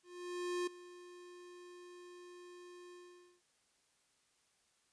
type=tone with ADSR envelope; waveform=square; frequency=355.2 Hz; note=F4; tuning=29 cents sharp; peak=-35 dBFS; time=0.03-3.42 s; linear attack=640 ms; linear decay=6 ms; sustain=-18 dB; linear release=490 ms; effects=white hiss -75 dBFS RMS until 4.92 s + resampled to 22050 Hz